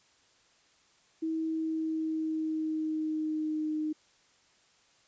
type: tone with pitch glide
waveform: sine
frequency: 321.3 to 308.2 Hz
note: E4 to D#4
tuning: -44 to -16 cents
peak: -29 dBFS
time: 1.22-3.93 s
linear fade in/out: 10 ms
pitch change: -72 cents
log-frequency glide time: 1.36-3.75 s
effects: white hiss -65 dBFS RMS until 5.07 s + resampled to 16000 Hz